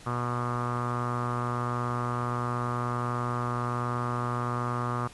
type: tone with low-pass filter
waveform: sawtooth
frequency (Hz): 121.4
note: B2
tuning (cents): -29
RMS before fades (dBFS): -30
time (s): 0.06-5.08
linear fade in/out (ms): 10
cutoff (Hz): 1200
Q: 6.9
effects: pink hiss -50 dBFS RMS until 5.13 s + resampled to 24000 Hz